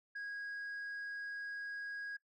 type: tone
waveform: sine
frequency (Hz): 1646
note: G#6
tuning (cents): -16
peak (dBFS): -38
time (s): 0.15-2.17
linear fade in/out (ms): 10
effects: noise-tail reverb RT60 0.1 s tail -19 dB re dry + tanh soft clip ceiling -40 dBFS